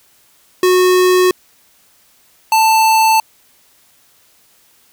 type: tone pair in turn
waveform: square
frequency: 366.1 / 884.9 Hz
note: F#4 / A5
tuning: -18 / +10 cents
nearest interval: octave + minor third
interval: 1528 cents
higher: second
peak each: -9 dBFS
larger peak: neither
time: 0.63-1.31 / 2.52-3.2 s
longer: neither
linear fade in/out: 2 ms
effects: white hiss -52 dBFS RMS until 4.92 s